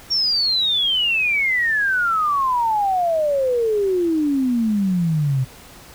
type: exponential sweep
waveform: sine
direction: down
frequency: 5588 to 126.8 Hz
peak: -16 dBFS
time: 0.1-5.45 s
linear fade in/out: 20 ms
effects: pink hiss -43 dBFS RMS until 5.94 s